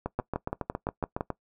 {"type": "two click trains", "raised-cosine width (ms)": 1, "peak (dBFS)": [-15, -16], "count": [7, 10], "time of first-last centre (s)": [[0.19, 1.209], [0.06, 1.303]], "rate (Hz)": [5.89, 7.24], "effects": ["noise-tail reverb RT60 0.1 s tail -20 dB re dry"]}